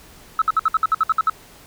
sine tone bursts, 1300 Hz, E6, 24 cents flat, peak -12 dBFS, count 11, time 0.39-1.298 s, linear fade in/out 2 ms, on 28 ms, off 60 ms, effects tanh soft clip ceiling -8 dBFS + pink hiss -46 dBFS RMS until 1.66 s

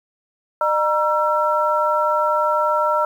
sine tone cluster, 607 / 946 / 1344 Hz, D#5 / A#5 / E6, -43 / +25 / +33 cents, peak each -20 dBFS, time 0.61-3.05 s, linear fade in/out 2 ms, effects 8-bit

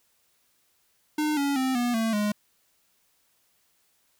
square tone with pitch steps, 303.4 / 281.5 / 261.1 / 242.2 / 224.7 / 208.4 Hz, D#4 / C#4 / C4 / B3 / A3 / G#3, -44 / +27 / -3 / -34 / +37 / +6 cents, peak -24 dBFS, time 1.18-2.32 s, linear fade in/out 5 ms, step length 190 ms, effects white hiss -68 dBFS RMS until 4.19 s

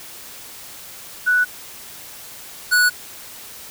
sine / square tone pair in turn, 1480 / 1471.6 Hz, F#6 / F#6, 0 / -10 cents, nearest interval unison, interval 10 cents, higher first, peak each -13 dBFS, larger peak neither, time 1.26-1.45 / 2.71-2.9 s, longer neither, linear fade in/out 20 ms, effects white hiss -38 dBFS RMS until 3.7 s

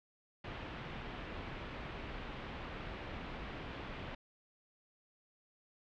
pink low-pass noise, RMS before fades -45 dBFS, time 0.44-4.15 s, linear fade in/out 5 ms, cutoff 3200 Hz, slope 24 dB/octave, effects none

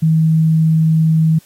sine tone, 159.7 Hz, D#3, 45 cents sharp, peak -9 dBFS, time 0.02-1.39 s, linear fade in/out 10 ms, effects white hiss -49 dBFS RMS until 1.45 s + AAC 48 kbps

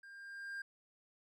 triangle tone with level ramp, 1600 Hz, G6, 35 cents sharp, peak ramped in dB -51 to -38 dBFS, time 0.03-0.62 s, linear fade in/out 5 ms, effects none

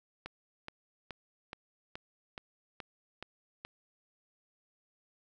click train, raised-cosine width 0.3 ms, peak -25 dBFS, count 9, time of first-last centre 0.26-3.65 s, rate 2.36 Hz, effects none

